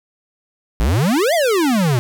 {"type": "exponential two-way sweep", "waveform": "square", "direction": "up then down", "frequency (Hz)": [49.99, 713, 115], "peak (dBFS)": -14, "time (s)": [0.8, 1.99], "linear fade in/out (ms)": 0, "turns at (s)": 1.34, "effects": []}